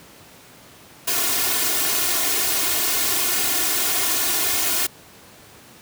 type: noise with comb filter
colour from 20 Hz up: white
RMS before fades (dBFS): -21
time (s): 1.07-4.87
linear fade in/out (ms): 10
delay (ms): 2.8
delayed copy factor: +0.95
effects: pink hiss -46 dBFS RMS until 5.81 s + high-pass 100 Hz 12 dB/octave